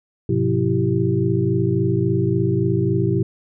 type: tone cluster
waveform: sine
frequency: 102.7 / 126.3 / 179.8 / 333.5 / 389.9 Hz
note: G#2 / B2 / F#3 / E4 / G4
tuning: -19 / +39 / -49 / +20 / -9 cents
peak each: -24 / -20 / -24 / -23 / -23 dBFS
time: 0.29-3.23 s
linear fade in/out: 5 ms
effects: none